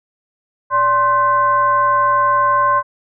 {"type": "tone with frequency modulation", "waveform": "sine", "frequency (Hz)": 1052, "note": "C6", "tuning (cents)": 9, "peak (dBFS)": -11, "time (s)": [0.7, 2.83], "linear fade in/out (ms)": 50, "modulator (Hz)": 471, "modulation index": 0.61, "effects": []}